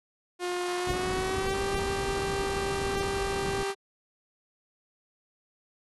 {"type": "tone with pitch glide", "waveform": "sawtooth", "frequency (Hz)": [356.5, 393.3], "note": ["F4", "G4"], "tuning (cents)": [36, 6], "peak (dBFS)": -25, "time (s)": [0.39, 3.75], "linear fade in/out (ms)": 50, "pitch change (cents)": 170, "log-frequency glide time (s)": [0.76, 1.63]}
{"type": "low-pass noise", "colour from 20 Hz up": "pink", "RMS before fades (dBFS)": -36, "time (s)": [0.87, 3.63], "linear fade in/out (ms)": 0, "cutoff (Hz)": 580, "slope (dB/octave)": 48}
{"effects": ["AAC 32 kbps"]}